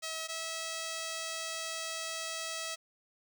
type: tone pair in turn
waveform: 5% pulse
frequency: 643 / 649.7 Hz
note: E5 / E5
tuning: -43 / -25 cents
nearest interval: unison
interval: 18 cents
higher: second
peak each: -25 / -25 dBFS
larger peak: neither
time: 0.02-0.28 / 0.28-2.76 s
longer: second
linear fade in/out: 20 ms
effects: none